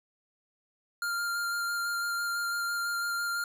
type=tone with vibrato; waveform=square; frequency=1396.9 Hz; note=F6; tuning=in tune; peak=-30 dBFS; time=1.02-3.44 s; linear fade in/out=2 ms; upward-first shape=square; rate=6 Hz; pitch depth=9 cents each way; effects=none